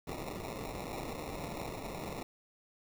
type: noise with sample-and-hold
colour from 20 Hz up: white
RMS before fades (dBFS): -41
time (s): 0.07-2.23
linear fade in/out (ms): 5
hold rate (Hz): 1575
effects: none